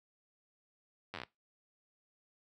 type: slowing click train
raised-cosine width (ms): 0.3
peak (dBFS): -25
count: 8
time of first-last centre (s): 1.14-1.235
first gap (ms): 10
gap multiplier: 1.1
effects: noise-tail reverb RT60 0.2 s tail -20 dB re dry + high-pass 80 Hz 12 dB/octave